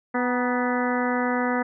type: harmonic tone with a mistuned harmonic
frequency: 248 Hz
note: B3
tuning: 7 cents sharp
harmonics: 1 / 2 / 3 / 4 / 5 / 6 / 7 / 8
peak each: -25 / -28 / -30 / -31 / -32 / -33 / -33 / -34 dBFS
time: 0.14-1.63 s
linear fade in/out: 10 ms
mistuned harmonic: 4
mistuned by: -51 cents
effects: none